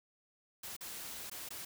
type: noise with dropouts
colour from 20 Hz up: white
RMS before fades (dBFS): -45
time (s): 0.63-1.65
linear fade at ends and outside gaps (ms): 5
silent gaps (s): 0.766-0.808 / 1.299-1.314 / 1.489-1.505
effects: none